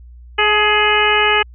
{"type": "harmonic tone with a mistuned harmonic", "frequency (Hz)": 420, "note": "G#4", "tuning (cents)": 19, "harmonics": [1, 2, 3, 4, 5, 6, 7], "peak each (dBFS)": [-19, -19, -19, -19, -19, -19, -19], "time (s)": [0.38, 1.43], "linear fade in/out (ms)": 10, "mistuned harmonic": 2, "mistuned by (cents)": 24, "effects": ["added 60 Hz sine -36 dBFS peak until 1.54 s"]}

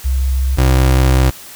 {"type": "tone pair in turn", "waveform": ["sine", "30% pulse"], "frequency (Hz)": [65.5, 65.09], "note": ["C2", "C2"], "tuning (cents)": [2, -8], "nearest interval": "unison", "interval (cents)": 10, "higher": "first", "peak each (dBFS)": [-12, -6], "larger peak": "second", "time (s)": [[0.04, 0.57], [0.57, 1.31]], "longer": "second", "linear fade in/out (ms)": 20, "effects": ["white hiss -35 dBFS RMS until 1.55 s"]}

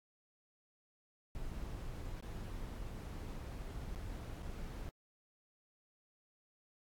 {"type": "noise with dropouts", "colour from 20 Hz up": "brown", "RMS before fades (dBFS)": -44, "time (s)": [1.35, 4.89], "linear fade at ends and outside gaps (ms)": 0, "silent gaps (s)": [[2.204, 2.225], [3.95, 3.959], [4.423, 4.429]], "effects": ["AAC 64 kbps"]}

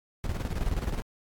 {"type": "noise with tremolo", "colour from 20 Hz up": "brown", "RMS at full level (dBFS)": -28, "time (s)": [0.24, 1.02], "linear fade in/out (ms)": 0, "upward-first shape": "square", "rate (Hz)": 19, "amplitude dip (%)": 60, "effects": ["AAC 64 kbps"]}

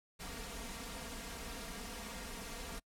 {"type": "noise with comb filter", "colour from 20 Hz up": "pink", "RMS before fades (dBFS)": -45, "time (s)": [0.19, 2.8], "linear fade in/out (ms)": 20, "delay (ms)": 4.3, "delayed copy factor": 0.8, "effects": ["noise-tail reverb RT60 0.1 s tail -26 dB re dry", "low-pass 12000 Hz 12 dB/octave"]}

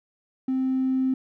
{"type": "tone with level ramp", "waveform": "triangle", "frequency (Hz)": 261.4, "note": "C4", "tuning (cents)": -1, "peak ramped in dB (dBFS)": [-19, -16], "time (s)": [0.48, 1.14], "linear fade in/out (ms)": 5, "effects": ["tanh soft clip ceiling -18 dBFS"]}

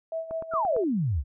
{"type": "tone with tremolo", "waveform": "sine", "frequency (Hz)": 651, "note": "E5", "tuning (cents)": -22, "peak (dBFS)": -27, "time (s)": [0.12, 0.84], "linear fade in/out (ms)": 2, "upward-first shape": "sine", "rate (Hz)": 5.1, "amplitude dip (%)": 75}
{"type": "click train", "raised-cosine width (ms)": 1, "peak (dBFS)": -25, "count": 5, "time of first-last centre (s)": [0.31, 0.765], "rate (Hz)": 8.8}
{"type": "exponential sweep", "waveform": "sine", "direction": "down", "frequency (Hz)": [1480, 60.1], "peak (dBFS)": -23, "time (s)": [0.51, 1.24], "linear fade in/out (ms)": 50}
{"effects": []}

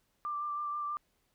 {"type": "tone with vibrato", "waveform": "sine", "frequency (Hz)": 1181, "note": "D6", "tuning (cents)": 9, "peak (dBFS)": -33, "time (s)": [0.25, 0.97], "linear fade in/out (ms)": 0, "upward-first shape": "sine", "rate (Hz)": 6.2, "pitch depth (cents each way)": 18, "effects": ["pink hiss -75 dBFS RMS until 1.34 s"]}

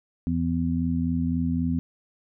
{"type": "harmonic tone", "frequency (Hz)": 83.8, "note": "E2", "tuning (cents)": 29, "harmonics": [1, 2, 3], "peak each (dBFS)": [-29, -27, -25], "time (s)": [0.27, 1.79], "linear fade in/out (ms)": 0, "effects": []}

